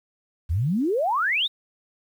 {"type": "exponential sweep", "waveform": "sine", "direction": "up", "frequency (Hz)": [72.9, 3890], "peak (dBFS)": -20, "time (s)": [0.49, 1.48], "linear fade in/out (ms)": 20, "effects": ["9-bit"]}